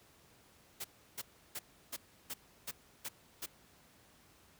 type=noise bursts; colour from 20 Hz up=white; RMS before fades=-41 dBFS; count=8; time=0.8-3.462 s; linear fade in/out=10 ms; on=44 ms; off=330 ms; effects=pink hiss -64 dBFS RMS until 4.59 s + high-pass 60 Hz 12 dB/octave